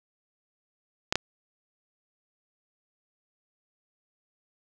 clicks, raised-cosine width 0.2 ms, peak -6 dBFS, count 2, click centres 1.125 / 1.156 s, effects none

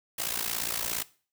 white noise with amplitude modulation, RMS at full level -28 dBFS, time 0.18-1.03 s, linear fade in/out 10 ms, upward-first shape sine, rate 57.4 Hz, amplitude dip 85%, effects noise-tail reverb RT60 0.4 s tail -19 dB re dry

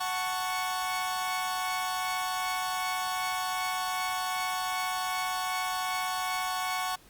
sawtooth chord, F# minor, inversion none, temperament equal, 740 / 880 / 1108.7 Hz, F#5 / A5 / C#6, 0 / 0 / 0 cents, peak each -29 / -34 / -29 dBFS, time 0-6.96 s, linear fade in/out 10 ms, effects pink hiss -57 dBFS RMS until 7.09 s + Opus 48 kbps

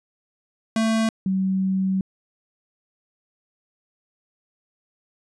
square / sine tone pair in turn, 222.8 / 190.16 Hz, A3 / F#3, +22 / +48 cents, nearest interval minor third, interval 274 cents, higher first, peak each -19 dBFS, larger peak neither, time 0.76-1.09 / 1.26-2.01 s, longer second, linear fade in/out 2 ms, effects resampled to 22050 Hz

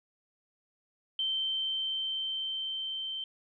sine tone with level ramp, 3112 Hz, G7, 13 cents flat, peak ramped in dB -28 to -34 dBFS, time 1.19-3.24 s, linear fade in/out 2 ms, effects none

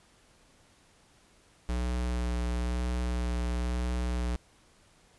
square tone with vibrato, 60.6 Hz, B1, 32 cents flat, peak -29 dBFS, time 1.69-4.36 s, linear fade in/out 0 ms, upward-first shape sine, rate 1 Hz, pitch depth 17 cents each way, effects pink hiss -62 dBFS RMS until 5.18 s + resampled to 24000 Hz

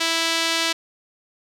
sawtooth tone with band-pass filter, 329.6 Hz, E4, in tune, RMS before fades -22 dBFS, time 0-0.73 s, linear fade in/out 10 ms, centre 3900 Hz, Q 1.1, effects none

